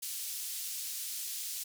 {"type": "band-pass noise", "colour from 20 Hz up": "white", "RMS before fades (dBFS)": -39, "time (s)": [0.02, 1.64], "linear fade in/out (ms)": 10, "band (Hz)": [4000, 15000], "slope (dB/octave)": 12, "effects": []}